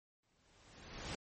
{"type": "noise with exponential growth", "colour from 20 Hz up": "pink", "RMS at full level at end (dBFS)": -41, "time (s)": [0.23, 1.15], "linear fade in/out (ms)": 2, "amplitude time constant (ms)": 200, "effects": ["MP3 32 kbps"]}